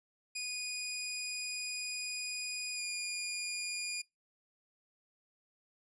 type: tone with pitch glide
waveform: 15% pulse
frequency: 2468 to 2431 Hz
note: D#7 to D#7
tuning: -15 to -41 cents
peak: -29 dBFS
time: 0.35-4.02 s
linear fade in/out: 10 ms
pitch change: -26 cents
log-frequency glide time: 2.75-2.81 s
effects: noise-tail reverb RT60 0.2 s tail -24 dB re dry + resampled to 22050 Hz